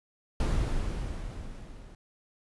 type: noise with level ramp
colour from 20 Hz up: brown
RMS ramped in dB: -25 to -47 dBFS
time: 0.4-1.95 s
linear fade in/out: 2 ms
effects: resampled to 24000 Hz